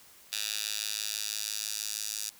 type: tone with high-pass filter sweep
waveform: 10% pulse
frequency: 106.1 Hz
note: G#2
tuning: 38 cents sharp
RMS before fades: -35 dBFS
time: 0.32-2.3 s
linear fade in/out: 5 ms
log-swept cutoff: 3700 to 5700 Hz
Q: 1.4
effects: white hiss -56 dBFS RMS until 2.39 s